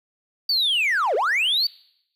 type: linear two-way sweep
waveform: triangle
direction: down then up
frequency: 4669 to 388.8 to 4669 Hz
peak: -16 dBFS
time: 0.49-1.67 s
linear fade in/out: 5 ms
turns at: 1.15 s
effects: noise-tail reverb RT60 0.8 s tail -25 dB re dry + tanh soft clip ceiling -13 dBFS